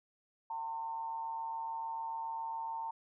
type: tone with amplitude modulation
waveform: sine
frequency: 907 Hz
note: A#5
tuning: 48 cents flat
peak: -34 dBFS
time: 0.5-2.91 s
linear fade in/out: 5 ms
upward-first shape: sine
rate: 147 Hz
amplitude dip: 55%
effects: none